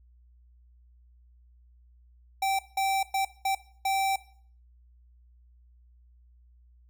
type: tone bursts at uneven times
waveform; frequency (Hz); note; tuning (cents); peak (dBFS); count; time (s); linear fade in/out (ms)
square; 777; G5; -16; -25; 5; 2.42-2.59 / 2.77-3.03 / 3.14-3.25 / 3.45-3.55 / 3.85-4.16; 5
effects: noise-tail reverb RT60 0.5 s tail -17 dB re dry + added 60 Hz sine -55 dBFS peak until 6.89 s

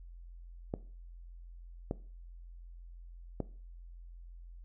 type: clicks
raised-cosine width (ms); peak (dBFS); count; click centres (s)
2; -20; 3; 0.739 / 1.911 / 3.403
effects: noise-tail reverb RT60 0.4 s tail -18 dB re dry + added 43 Hz sine -47 dBFS peak until 4.64 s

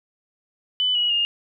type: tone with pitch steps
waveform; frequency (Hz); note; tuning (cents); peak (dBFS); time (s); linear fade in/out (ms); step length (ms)
sine; 3000 / 2915 / 2832; F#7 / F#7 / F7; +23 / -26 / +23; -18; 0.8-1.25; 0; 150
effects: none

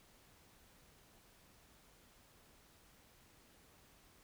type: silence
effects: pink hiss -66 dBFS RMS until 4.23 s

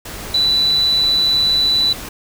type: tone in noise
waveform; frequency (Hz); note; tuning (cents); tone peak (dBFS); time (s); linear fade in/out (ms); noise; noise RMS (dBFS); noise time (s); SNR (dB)
sine; 3972; B7; +9; -12; 0.34-1.93; 5; pink; -30; 0.05-2.09; +15
effects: none

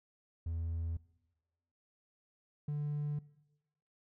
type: tone pair in turn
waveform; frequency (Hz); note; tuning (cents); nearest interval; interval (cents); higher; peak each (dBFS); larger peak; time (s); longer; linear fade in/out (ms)
triangle; 82.9 / 147.31; E2 / D3; +10 / +6; minor seventh; 996; second; -32 / -31; second; 0.46-0.97 / 2.68-3.19; neither; 5
effects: noise-tail reverb RT60 1.0 s tail -22 dB re dry + tanh soft clip ceiling -28 dBFS

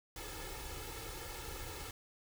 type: noise with comb filter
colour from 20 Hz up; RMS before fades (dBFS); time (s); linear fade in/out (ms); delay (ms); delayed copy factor
pink; -45; 0.16-1.91; 2; 2.3; +0.85
effects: none

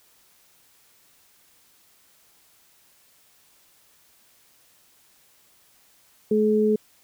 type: tone pair together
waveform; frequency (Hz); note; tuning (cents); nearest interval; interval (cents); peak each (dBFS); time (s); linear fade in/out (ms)
sine; 214.6 / 426.9; A3 / G#4; -43 / +48; octave; 1191; -21 / -19; 6.31-6.76; 5
effects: white hiss -59 dBFS RMS until 7.03 s

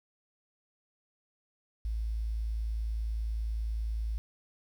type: tone with quantisation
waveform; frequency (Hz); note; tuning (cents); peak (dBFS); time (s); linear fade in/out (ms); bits
sine; 55; A1; 0; -30; 1.85-4.18; 0; 10
effects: none

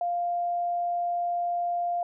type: tone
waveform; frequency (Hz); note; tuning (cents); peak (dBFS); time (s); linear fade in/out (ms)
sine; 698.5; F5; 0; -25; 0.01-2.03; 2
effects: none

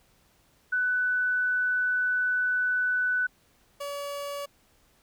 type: tone pair in turn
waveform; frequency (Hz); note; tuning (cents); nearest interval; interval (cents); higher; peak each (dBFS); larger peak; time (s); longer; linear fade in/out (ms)
sine / 30% pulse; 1494 / 569.4; F#6 / C#5; +16 / +46; octave + perfect fourth; 1670; first; -23 / -30; first; 0.72-3.27 / 3.8-4.46; first; 10
effects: pink hiss -64 dBFS RMS until 5.02 s

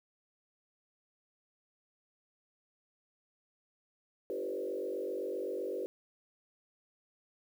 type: tone with frequency modulation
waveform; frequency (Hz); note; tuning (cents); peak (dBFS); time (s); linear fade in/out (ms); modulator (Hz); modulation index
sine; 440; A4; 0; -34; 4.3-5.86; 0; 47.8; 2.1
effects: 10-bit

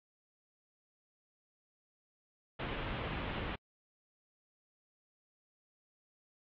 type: low-pass noise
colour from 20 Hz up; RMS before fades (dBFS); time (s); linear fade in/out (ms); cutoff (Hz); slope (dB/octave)
pink; -39; 2.59-3.56; 10; 3400; 48
effects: AAC 64 kbps

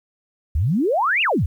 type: exponential two-way sweep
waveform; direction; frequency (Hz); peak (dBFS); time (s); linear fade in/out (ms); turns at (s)
sine; up then down; 65.41 to 2904 to 65.41; -16; 0.55-1.46; 5; 1.22
effects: 9-bit

